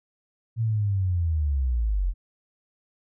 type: linear sweep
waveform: sine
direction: down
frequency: 116.54 to 41.2 Hz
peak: -21 dBFS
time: 0.56-2.14 s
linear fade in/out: 50 ms
effects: none